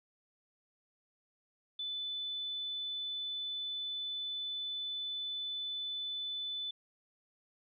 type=tone; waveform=sine; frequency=3500 Hz; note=A7; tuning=10 cents flat; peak=-36 dBFS; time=1.79-6.71 s; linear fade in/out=5 ms; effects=none